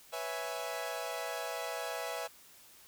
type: chord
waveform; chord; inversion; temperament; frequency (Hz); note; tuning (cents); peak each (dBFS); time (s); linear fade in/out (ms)
sawtooth; C# minor seventh; third; equal; 493.9 / 554.4 / 659.3 / 830.6; B4 / C#5 / E5 / G#5; 0 / 0 / 0 / 0; -39 / -40 / -36 / -39; 0.12-2.28; 20
effects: white hiss -58 dBFS RMS until 2.87 s